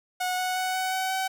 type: tone with pitch steps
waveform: sawtooth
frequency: 732 / 737.5 / 743.1 / 748.7 / 754.3 / 760 Hz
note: F#5 / F#5 / F#5 / F#5 / F#5 / F#5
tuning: -19 / -6 / +7 / +20 / +33 / +46 cents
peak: -22 dBFS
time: 0.2-1.28 s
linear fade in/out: 10 ms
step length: 180 ms
effects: none